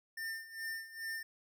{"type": "tone with tremolo", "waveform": "square", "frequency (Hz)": 1802, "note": "A6", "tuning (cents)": 41, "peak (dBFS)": -38, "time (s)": [0.17, 1.23], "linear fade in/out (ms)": 5, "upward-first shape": "sine", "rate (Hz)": 2.4, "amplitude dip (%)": 80, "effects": []}